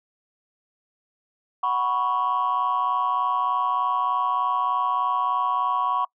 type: chord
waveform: sine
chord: F# suspended fourth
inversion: none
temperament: just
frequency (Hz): 740 / 986.7 / 1110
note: F#5 / B5 / C#6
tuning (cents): 0 / -2 / +2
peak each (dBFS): -28 / -24 / -22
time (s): 1.63-6.05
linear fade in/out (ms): 5
effects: noise-tail reverb RT60 0.1 s tail -25 dB re dry + tanh soft clip ceiling -15 dBFS